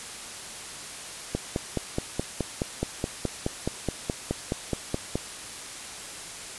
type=click train; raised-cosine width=2 ms; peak=-12 dBFS; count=19; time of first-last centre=1.35-5.155 s; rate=4.73 Hz; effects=white hiss -39 dBFS RMS until 6.58 s + resampled to 24000 Hz